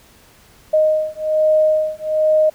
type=beating tone pair; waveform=sine; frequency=620 / 621.2 Hz; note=D#5 / D#5; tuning=-6 / -3 cents; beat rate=1.2 Hz; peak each=-16 dBFS; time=0.73-2.5 s; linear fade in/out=10 ms; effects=pink hiss -49 dBFS RMS until 2.54 s